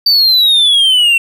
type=exponential sweep; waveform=triangle; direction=down; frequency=4633 to 2700 Hz; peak=-5 dBFS; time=0.06-1.18 s; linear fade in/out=5 ms; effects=none